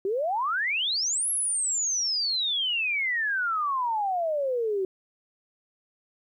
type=exponential two-way sweep; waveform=sine; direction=up then down; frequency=370 to 11320 to 370 Hz; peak=-24 dBFS; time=0.05-4.85 s; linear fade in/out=2 ms; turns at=1.3 s; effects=11-bit